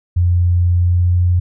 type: tone with pitch glide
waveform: sine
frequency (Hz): 88 to 88.82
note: F2 to F2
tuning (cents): +14 to +30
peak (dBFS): -10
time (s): 0.16-1.4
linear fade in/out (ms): 10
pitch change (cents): +16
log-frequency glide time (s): 0.75-1.19
effects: none